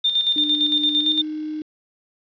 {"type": "tone with tremolo", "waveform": "sine", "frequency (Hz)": 3611, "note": "A7", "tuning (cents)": 44, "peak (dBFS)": -15, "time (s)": [0.04, 1.22], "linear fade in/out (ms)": 10, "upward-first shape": "square", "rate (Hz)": 8.8, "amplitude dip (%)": 55}
{"type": "tone with pitch glide", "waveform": "sine", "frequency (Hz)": [298.2, 307.3], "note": ["D4", "D#4"], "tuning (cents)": [27, -21], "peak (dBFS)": -25, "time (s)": [0.36, 1.62], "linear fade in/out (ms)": 2, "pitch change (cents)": 52, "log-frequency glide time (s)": [1.01, 1.08]}
{"effects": ["resampled to 11025 Hz", "8-bit"]}